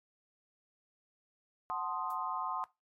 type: chord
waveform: sine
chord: F# diminished seventh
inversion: none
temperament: equal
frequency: 740 / 880 / 1046.5 / 1244.5 Hz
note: F#5 / A5 / C6 / Eb6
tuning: 0 / 0 / 0 / 0 cents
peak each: -41 / -41 / -37 / -40 dBFS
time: 1.7-2.64 s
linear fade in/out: 0 ms
type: noise with exponential decay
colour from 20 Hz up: violet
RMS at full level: -47 dBFS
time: 2.1-2.19 s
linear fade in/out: 5 ms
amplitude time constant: 18 ms
effects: noise-tail reverb RT60 0.2 s tail -19 dB re dry + MP3 64 kbps